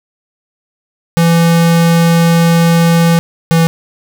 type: tone pair in turn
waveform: square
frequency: 167.8 / 165.11 Hz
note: E3 / E3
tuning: +31 / +3 cents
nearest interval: unison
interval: 28 cents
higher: first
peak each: -7 dBFS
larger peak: neither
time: 1.17-3.19 / 3.51-3.67 s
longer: first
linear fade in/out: 0 ms
effects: none